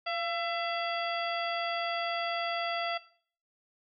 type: harmonic tone with a mistuned harmonic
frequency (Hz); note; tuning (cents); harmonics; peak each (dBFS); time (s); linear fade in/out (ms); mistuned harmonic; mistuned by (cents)
670; E5; +28; 1 / 2 / 3 / 4 / 5 / 7; -34 / -37 / -39 / -40 / -41 / -42; 0.06-2.98; 10; 1; +41
effects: noise-tail reverb RT60 0.5 s tail -17 dB re dry